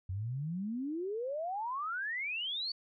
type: exponential sweep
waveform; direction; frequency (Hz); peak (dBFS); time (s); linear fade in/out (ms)
sine; up; 88.9 to 4570; -34; 0.09-2.72; 5
effects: none